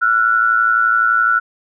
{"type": "tone pair together", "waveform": "sine", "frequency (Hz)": [1353, 1464.8], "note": ["E6", "F#6"], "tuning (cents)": [45, -18], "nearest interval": "minor second", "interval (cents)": 137, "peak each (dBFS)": -14, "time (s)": [0.01, 1.4], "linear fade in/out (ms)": 20, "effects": []}